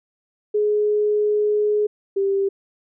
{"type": "tone pair in turn", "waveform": "sine", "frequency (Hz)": [419.5, 393.3], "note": ["G#4", "G4"], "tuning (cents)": [17, 6], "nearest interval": "minor second", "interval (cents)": 111, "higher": "first", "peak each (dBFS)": [-16, -17], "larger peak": "first", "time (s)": [[0.54, 1.87], [2.16, 2.49]], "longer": "first", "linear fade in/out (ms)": 10, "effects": []}